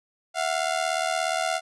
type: ring-modulated tone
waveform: sawtooth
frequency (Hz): 698.5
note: F5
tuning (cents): 0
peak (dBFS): -17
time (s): 0.34-1.61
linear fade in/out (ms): 50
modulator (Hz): 38.5
effects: resampled to 24000 Hz